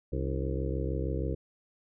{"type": "harmonic tone with a mistuned harmonic", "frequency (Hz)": 66.3, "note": "C2", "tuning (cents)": 23, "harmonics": [1, 2, 3, 4, 5, 6, 7, 8], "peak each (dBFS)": [-32, -35, -42, -41, -39, -40, -39, -42], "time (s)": [0.12, 1.35], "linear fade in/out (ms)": 10, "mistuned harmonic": 4, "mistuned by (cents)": 130, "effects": []}